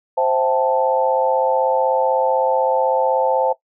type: chord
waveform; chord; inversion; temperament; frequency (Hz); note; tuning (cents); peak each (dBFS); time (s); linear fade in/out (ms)
sine; A minor seventh; first; equal; 523.3 / 659.3 / 784 / 880; C5 / E5 / G5 / A5; 0 / 0 / 0 / 0; -18 / -22 / -23 / -19; 0.17-3.53; 10
effects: noise-tail reverb RT60 0.1 s tail -17 dB re dry